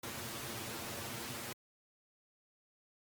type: noise with comb filter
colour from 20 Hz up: pink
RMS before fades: -42 dBFS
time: 0.03-1.53 s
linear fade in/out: 5 ms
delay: 8.7 ms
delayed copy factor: +0.7
effects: high-pass 100 Hz 12 dB/octave + MP3 96 kbps